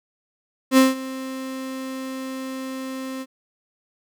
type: tone with ADSR envelope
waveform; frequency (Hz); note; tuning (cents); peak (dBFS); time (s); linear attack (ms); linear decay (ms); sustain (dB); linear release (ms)
35% pulse; 263; C4; +9; -8; 0.71-3.26; 64; 170; -19; 47
effects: none